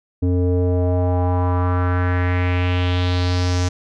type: tone with low-pass filter sweep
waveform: square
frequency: 89.7 Hz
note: F2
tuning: 47 cents sharp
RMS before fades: -18 dBFS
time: 0.22-3.69 s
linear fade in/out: 10 ms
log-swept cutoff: 350 to 6300 Hz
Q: 3
effects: none